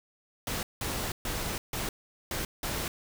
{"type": "noise bursts at uneven times", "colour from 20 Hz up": "pink", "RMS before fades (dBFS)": -33, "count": 6, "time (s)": [[0.47, 0.63], [0.81, 1.12], [1.25, 1.58], [1.73, 1.89], [2.31, 2.45], [2.63, 2.88]], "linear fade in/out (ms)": 2, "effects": []}